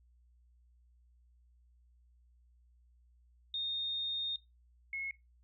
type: tone pair in turn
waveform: sine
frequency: 3680 / 2176 Hz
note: A#7 / C#7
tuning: -23 / -33 cents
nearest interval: major sixth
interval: 910 cents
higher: first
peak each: -34 / -36 dBFS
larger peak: first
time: 3.54-4.36 / 4.93-5.11 s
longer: first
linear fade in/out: 2 ms
effects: noise-tail reverb RT60 0.2 s tail -18 dB re dry + added 60 Hz sine -63 dBFS peak until 5.43 s